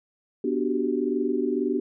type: chord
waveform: sine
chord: G major seventh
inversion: first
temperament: equal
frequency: 246.9 / 293.7 / 370 / 392 Hz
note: B3 / D4 / F#4 / G4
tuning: 0 / 0 / 0 / 0 cents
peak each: -28 dBFS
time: 0.44-1.8 s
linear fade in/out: 5 ms
effects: none